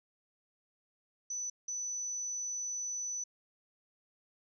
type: tone bursts at uneven times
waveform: sine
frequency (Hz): 5980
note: F#8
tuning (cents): +17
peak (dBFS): -35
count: 2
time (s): 1.3-1.5 / 1.68-3.24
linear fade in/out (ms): 5
effects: none